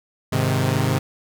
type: chord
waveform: sawtooth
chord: Ab major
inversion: none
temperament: equal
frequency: 103.83 / 130.81 / 155.56 Hz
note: Ab2 / C3 / Eb3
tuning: 0 / 0 / 0 cents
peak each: -19 / -17 / -20 dBFS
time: 0.32-0.99 s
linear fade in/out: 10 ms
effects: none